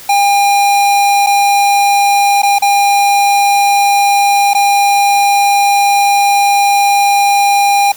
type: tone with dropouts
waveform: square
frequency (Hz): 805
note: G5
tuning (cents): +46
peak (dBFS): -8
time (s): 0.09-7.92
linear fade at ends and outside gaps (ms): 5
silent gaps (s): 1.264-1.269 / 2.42-2.431 / 2.586-2.621 / 4.535-4.548
effects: white hiss -33 dBFS RMS until 7.96 s